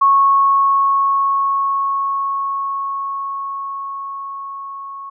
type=tone with level ramp; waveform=sine; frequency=1101 Hz; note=C#6; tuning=12 cents flat; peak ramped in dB=-8 to -28 dBFS; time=0.01-5.1 s; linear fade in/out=10 ms; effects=none